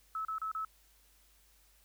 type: tone bursts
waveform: sine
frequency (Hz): 1300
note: E6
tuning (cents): -24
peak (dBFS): -34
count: 4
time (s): 0.15-0.649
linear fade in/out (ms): 2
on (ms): 100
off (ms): 33
effects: added 50 Hz sine -67 dBFS peak until 1.84 s + white hiss -67 dBFS RMS until 1.84 s